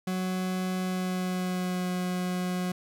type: tone with pitch glide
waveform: 40% pulse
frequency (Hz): 185 to 181.3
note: F#3 to F#3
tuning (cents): 0 to -35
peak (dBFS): -27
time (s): 0.07-2.72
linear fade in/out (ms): 5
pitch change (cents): -35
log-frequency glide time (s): 0.78-1.88
effects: none